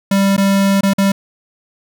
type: tone with dropouts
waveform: square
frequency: 196.6 Hz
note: G3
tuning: 5 cents sharp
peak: -11 dBFS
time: 0.11-1.12 s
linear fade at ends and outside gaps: 5 ms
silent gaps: 0.366-0.378 / 0.809-0.832 / 0.935-0.982 s
effects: none